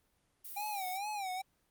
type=noise; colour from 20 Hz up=violet; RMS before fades=-46 dBFS; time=0.44-0.98 s; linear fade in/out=10 ms
type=tone with vibrato; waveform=square; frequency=791 Hz; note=G5; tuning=15 cents sharp; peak=-37 dBFS; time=0.56-1.42 s; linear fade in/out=10 ms; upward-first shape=sine; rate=2.3 Hz; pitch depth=130 cents each way
effects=pink hiss -75 dBFS RMS until 1.7 s + Opus 32 kbps